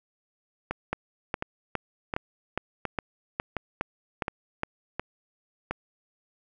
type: two click trains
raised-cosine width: 0.5 ms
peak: -12 / -14 dBFS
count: 10 / 8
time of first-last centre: 0.93-4.634 / 0.71-5.71 s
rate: 2.43 / 1.4 Hz
effects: none